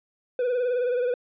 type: tone with vibrato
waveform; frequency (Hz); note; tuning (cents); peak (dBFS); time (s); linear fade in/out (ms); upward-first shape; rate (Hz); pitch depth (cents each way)
triangle; 493.9; B4; 0; -20; 0.39-1.14; 2; sine; 19; 54
effects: resampled to 8000 Hz